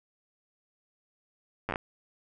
slowing click train, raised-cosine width 0.5 ms, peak -16 dBFS, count 6, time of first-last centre 1.69-1.758 s, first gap 9 ms, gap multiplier 1.21, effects none

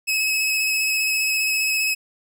sawtooth tone with vibrato, 2572 Hz, E7, 43 cents flat, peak -16 dBFS, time 0.07-1.95 s, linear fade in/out 20 ms, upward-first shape square, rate 15 Hz, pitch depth 14 cents each way, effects none

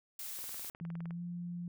blue noise, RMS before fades -43 dBFS, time 0.19-0.7 s, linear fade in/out 2 ms
click train, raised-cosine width 0.5 ms, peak -36 dBFS, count 15, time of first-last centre 0.39-1.108 s, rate 19.5 Hz
sine tone with pitch glide, 168.3 to 174.24 Hz, E3 to F3, +36 to -4 cents, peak -38 dBFS, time 0.81-1.68 s, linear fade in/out 2 ms, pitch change +60 cents, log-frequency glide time 1.08-1.22 s
effects none

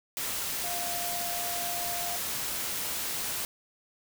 sine tone in noise, 698.5 Hz, F5, in tune, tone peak -36 dBFS, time 0.64-2.16 s, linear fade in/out 0 ms, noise white, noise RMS -33 dBFS, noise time 0.17-3.45 s, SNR -6 dB, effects none

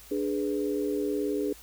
sine chord, G# diminished, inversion second, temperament equal, 293.7 / 415.3 / 493.9 Hz, D4 / G#4 / B4, 0 / 0 / 0 cents, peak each -30 / -29 / -35 dBFS, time 0.11-1.53 s, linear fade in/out 5 ms, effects added 53 Hz sine -54 dBFS peak until 1.62 s + white hiss -51 dBFS RMS until 1.62 s

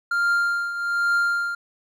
triangle tone with tremolo, 1396.9 Hz, F6, in tune, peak -15 dBFS, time 0.11-1.55 s, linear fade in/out 5 ms, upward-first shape triangle, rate 1.2 Hz, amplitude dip 70%, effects none

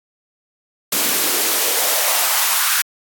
white noise with high-pass filter sweep, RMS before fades -17 dBFS, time 0.92-2.82 s, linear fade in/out 5 ms, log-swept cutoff 210 to 1400 Hz, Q 2, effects AAC 64 kbps

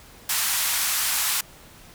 white band-pass noise, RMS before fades -24 dBFS, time 0.29-1.41 s, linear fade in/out 5 ms, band 860 to 15000 Hz, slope 24 dB/octave, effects pink hiss -48 dBFS RMS until 1.94 s

